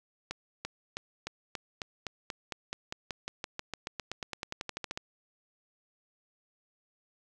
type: accelerating click train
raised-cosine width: 0.2 ms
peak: -18 dBFS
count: 29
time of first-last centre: 0.31-4.975 s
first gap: 340 ms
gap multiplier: 0.94
effects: none